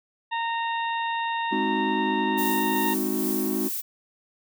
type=harmonic tone; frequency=923 Hz; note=A#5; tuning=17 cents flat; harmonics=1 / 2 / 3 / 4; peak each=-26 / -32 / -36 / -38 dBFS; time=0.31-2.95 s; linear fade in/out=20 ms
type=chord; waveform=triangle; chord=Ab dominant seventh; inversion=none; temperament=equal; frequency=207.7 / 261.6 / 311.1 / 370 Hz; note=Ab3 / C4 / Eb4 / Gb4; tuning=0 / 0 / 0 / 0 cents; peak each=-28 dBFS; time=1.51-3.69 s; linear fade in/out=20 ms
type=noise with tremolo; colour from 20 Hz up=violet; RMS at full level=-30 dBFS; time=2.37-3.82 s; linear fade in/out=20 ms; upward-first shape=sine; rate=2.4 Hz; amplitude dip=35%
effects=none